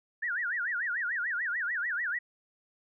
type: tone with vibrato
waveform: sine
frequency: 1655 Hz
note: G#6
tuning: 6 cents flat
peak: -29 dBFS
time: 0.22-2.19 s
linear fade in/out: 10 ms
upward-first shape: sine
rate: 6.8 Hz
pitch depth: 290 cents each way
effects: none